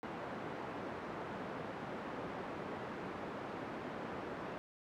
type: band-pass noise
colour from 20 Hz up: pink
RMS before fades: -44 dBFS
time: 0.03-4.58 s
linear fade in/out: 0 ms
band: 200 to 1400 Hz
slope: 12 dB/octave
effects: none